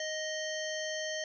harmonic tone with a mistuned harmonic, 623 Hz, D#5, 2 cents sharp, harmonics 1 / 3 / 5 / 7 / 9 / 10, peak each -37 / -39 / -42 / -47 / -48 / -43 dBFS, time 0-1.24 s, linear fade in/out 2 ms, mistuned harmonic 9, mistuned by -45 cents, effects none

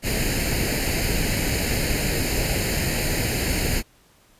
pink noise with comb filter, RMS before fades -23 dBFS, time 0.02-3.83 s, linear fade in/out 50 ms, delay 0.43 ms, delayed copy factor +0.75, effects pink hiss -57 dBFS RMS until 4.39 s + resampled to 32000 Hz

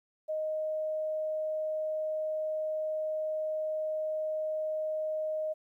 sine tone, 622.3 Hz, D#5, in tune, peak -30 dBFS, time 0.28-5.54 s, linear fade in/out 20 ms, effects 12-bit

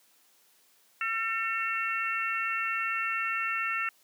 harmonic tone with a mistuned harmonic, 451.1 Hz, A4, 43 cents sharp, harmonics 3 / 4 / 5 / 6, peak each -32 / -34 / -36 / -33 dBFS, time 1.01-3.89 s, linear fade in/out 2 ms, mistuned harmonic 5, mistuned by -37 cents, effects white hiss -64 dBFS RMS until 4.03 s + high-pass 200 Hz 12 dB/octave

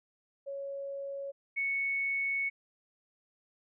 sine tone pair in turn, 555 / 2214 Hz, C#5 / C#7, +2 / -3 cents, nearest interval 2 octaves, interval 2395 cents, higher second, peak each -36 / -29 dBFS, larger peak second, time 0.46-1.32 / 1.56-2.5 s, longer second, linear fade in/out 20 ms, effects none

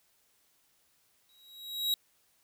45% pulse tone with exponential growth, 3840 Hz, B7, 49 cents flat, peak -25 dBFS, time 1.29-1.94 s, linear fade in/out 1 ms, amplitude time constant 140 ms, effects white hiss -70 dBFS RMS until 2.43 s

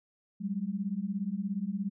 sine beating tone pair, 188.6 / 205.6 Hz, F#3 / G#3, +33 / -17 cents, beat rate 17 Hz, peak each -34 / -33 dBFS, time 0.4-1.9 s, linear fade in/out 20 ms, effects none

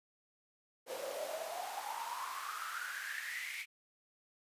pink noise with high-pass filter sweep, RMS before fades -42 dBFS, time 0.86-3.66 s, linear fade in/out 50 ms, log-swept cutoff 480 to 2300 Hz, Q 9.1, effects resampled to 32000 Hz

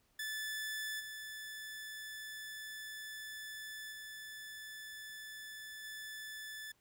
sawtooth tone with level steps, 1743 Hz, A6, 17 cents flat, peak -35 / -41 / -43 / -41 dBFS, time 0.19-6.72 s, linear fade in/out 5 ms, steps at 0.99 / 3.91 / 5.83 s, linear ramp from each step 20 ms, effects pink hiss -74 dBFS RMS until 6.8 s

